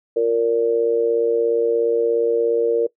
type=tone with amplitude modulation; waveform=sine; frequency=464.6 Hz; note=A#4; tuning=6 cents flat; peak=-11 dBFS; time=0.16-2.87 s; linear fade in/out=10 ms; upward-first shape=sine; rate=117 Hz; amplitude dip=75%; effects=noise-tail reverb RT60 0.1 s tail -20 dB re dry